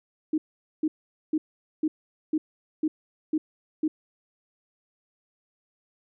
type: tone bursts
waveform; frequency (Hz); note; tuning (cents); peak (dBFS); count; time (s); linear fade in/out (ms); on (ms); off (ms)
sine; 311.1; D#4; 0; -21; 8; 0.33-3.88; 5; 50; 450
effects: none